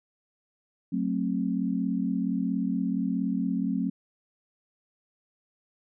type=chord; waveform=sine; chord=F# diminished; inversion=none; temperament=just; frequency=185 / 222 / 266.4 Hz; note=F#3 / A3 / C4; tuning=0 / +16 / +31 cents; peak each=-29 / -30 / -29 dBFS; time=0.92-3.9 s; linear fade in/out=10 ms; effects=none